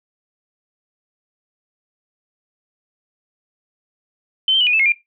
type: tone with pitch steps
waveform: sine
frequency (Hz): 3076 / 3137 / 2955 / 2460 / 2626 / 2157 / 2388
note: G7 / G7 / F#7 / D#7 / E7 / C#7 / D7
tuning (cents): -33 / +1 / -3 / -20 / -7 / -48 / +28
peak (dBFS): -12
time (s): 4.48-4.921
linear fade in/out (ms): 2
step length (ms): 63
effects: noise-tail reverb RT60 0.2 s tail -19 dB re dry